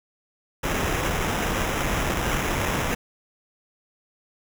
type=noise with sample-and-hold; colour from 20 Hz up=pink; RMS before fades=-25 dBFS; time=0.63-2.95 s; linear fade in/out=10 ms; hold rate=4410 Hz; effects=none